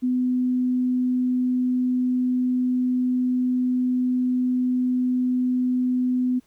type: tone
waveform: sine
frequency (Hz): 251.5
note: B3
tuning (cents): +32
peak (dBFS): -19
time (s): 0.02-6.4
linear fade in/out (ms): 20
effects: pink hiss -63 dBFS RMS until 6.46 s